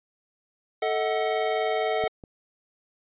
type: chord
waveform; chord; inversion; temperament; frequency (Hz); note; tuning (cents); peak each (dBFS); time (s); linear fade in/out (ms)
square; D# diminished; second; equal with one note detuned; 440 / 636.1 / 740; A4 / D#5 / F#5; 0 / +38 / 0; -28 / -29 / -29; 0.82-2.08; 5
type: clicks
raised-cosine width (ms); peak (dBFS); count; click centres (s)
2; -23 / -29; 2; 2.039 / 2.238
effects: resampled to 8000 Hz